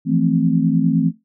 sine chord, F major seventh, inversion third, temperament equal, 164.81 / 174.61 / 220 / 261.6 Hz, E3 / F3 / A3 / C4, 0 / 0 / 0 / 0 cents, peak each -18 / -21 / -20 / -18 dBFS, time 0.05-1.12 s, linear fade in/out 50 ms, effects noise-tail reverb RT60 0.2 s tail -17 dB re dry

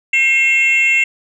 sine tone pair together, 2140 / 2704 Hz, C7 / E7, +38 / +43 cents, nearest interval major third, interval 405 cents, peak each -11 dBFS, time 0.13-1.04 s, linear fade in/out 5 ms, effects tanh soft clip ceiling -7 dBFS

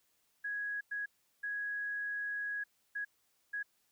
sine tone bursts at uneven times, 1663 Hz, G#6, 2 cents sharp, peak -35 dBFS, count 5, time 0.44-0.81 / 0.91-1.06 / 1.43-2.64 / 2.95-3.05 / 3.53-3.63 s, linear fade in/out 10 ms, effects white hiss -75 dBFS RMS until 3.91 s

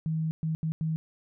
sine tone bursts at uneven times, 159.3 Hz, D#3, 41 cents sharp, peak -26 dBFS, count 4, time 0.06-0.31 / 0.43-0.55 / 0.63-0.72 / 0.81-0.96 s, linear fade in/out 0 ms, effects none

